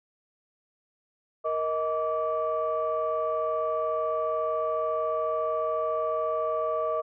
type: tone cluster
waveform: sine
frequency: 469.2 / 629 / 1157 Hz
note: A#4 / D#5 / D6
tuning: +11 / +19 / -26 cents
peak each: -31 / -27 / -30 dBFS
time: 1.44-7.02 s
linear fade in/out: 20 ms
effects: tanh soft clip ceiling -17 dBFS